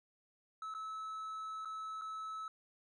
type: tone with dropouts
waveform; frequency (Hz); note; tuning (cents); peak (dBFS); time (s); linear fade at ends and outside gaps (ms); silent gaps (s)
triangle; 1300; E6; -24; -39; 0.62-2.48; 2; 0.74-0.748 / 1.649-1.655 / 2.013-2.018
effects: resampled to 24000 Hz